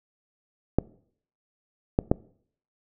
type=clicks; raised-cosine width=2 ms; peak=-6 dBFS; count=3; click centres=0.786 / 1.989 / 2.115 s; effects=noise-tail reverb RT60 0.6 s tail -22 dB re dry